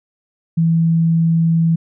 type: tone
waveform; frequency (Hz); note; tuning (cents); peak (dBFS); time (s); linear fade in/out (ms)
sine; 164.81; E3; 0; -11; 0.57-1.76; 10
effects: none